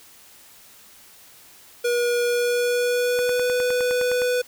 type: tone with pitch glide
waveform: square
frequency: 481.2 to 495 Hz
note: B4 to B4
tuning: -45 to +4 cents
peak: -20 dBFS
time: 1.84-4.42 s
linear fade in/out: 10 ms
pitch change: +49 cents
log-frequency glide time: 2.24-3.5 s
type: click train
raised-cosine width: 0.5 ms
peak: -17 dBFS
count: 11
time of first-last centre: 3.19-4.219 s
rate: 9.72 Hz
effects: white hiss -49 dBFS RMS until 4.47 s